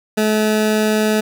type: tone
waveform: 20% pulse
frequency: 215.1 Hz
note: A3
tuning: 39 cents flat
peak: -9 dBFS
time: 0.17-1.21 s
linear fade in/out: 10 ms
effects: none